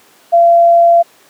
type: tone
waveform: sine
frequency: 683 Hz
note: F5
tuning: 39 cents flat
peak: -4 dBFS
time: 0.32-1.03 s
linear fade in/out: 20 ms
effects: pink hiss -46 dBFS RMS until 1.29 s + high-pass 300 Hz 12 dB/octave

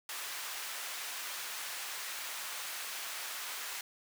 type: high-pass noise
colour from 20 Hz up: pink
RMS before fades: -41 dBFS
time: 0.09-3.81 s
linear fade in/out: 2 ms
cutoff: 1200 Hz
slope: 12 dB/octave
effects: none

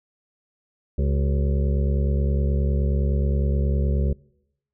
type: harmonic tone with a mistuned harmonic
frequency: 69.6 Hz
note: C#2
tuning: 8 cents sharp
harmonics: 1 / 2 / 3 / 5 / 6 / 7 / 8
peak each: -20 / -26 / -30 / -34 / -36 / -37 / -38 dBFS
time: 0.98-4.13 s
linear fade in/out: 5 ms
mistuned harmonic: 5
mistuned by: +110 cents
effects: noise-tail reverb RT60 0.8 s tail -23 dB re dry

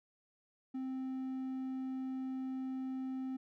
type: tone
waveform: triangle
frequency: 261.6 Hz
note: C4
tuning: in tune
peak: -35 dBFS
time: 0.74-3.37 s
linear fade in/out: 10 ms
effects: none

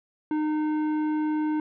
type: tone with tanh clipping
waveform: sine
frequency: 306.2 Hz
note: D#4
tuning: 28 cents flat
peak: -25 dBFS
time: 0.31-1.6 s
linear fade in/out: 2 ms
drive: 11 dB
effects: none

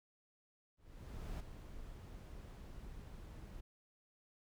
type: noise with ADSR envelope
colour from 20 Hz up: brown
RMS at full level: -43 dBFS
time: 0.77-3.61 s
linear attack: 630 ms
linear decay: 8 ms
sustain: -8 dB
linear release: 10 ms
effects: none

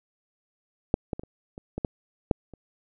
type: clicks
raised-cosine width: 2 ms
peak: -6 / -15 / -21 / -29 / -26 / -18 / -12 / -6 / -30 dBFS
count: 9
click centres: 0.941 / 1.132 / 1.195 / 1.235 / 1.579 / 1.78 / 1.848 / 2.312 / 2.537 s
effects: none

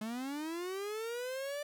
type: linear sweep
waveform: 45% pulse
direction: up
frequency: 210.9 to 591 Hz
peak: -37 dBFS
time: 0.01-1.63 s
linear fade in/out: 5 ms
effects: none

